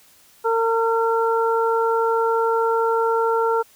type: harmonic tone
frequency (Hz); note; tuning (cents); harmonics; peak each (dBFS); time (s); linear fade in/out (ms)
455.6; A#4; -40; 1 / 2 / 3; -19 / -22 / -24; 0.44-3.63; 20
effects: white hiss -53 dBFS RMS until 3.75 s